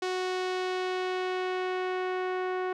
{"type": "tone with low-pass filter sweep", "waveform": "sawtooth", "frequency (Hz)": 368.8, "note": "F#4", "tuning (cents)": -6, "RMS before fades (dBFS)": -31, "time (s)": [0.02, 2.73], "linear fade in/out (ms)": 5, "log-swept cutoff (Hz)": [5500, 1700], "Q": 0.98, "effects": []}